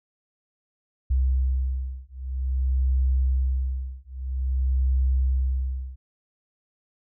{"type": "beating tone pair", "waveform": "sine", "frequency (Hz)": [64.7, 65.21], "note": ["C2", "C2"], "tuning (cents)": [-19, -5], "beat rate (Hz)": 0.51, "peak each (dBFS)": -24, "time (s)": [1.1, 5.96], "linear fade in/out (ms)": 10, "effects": []}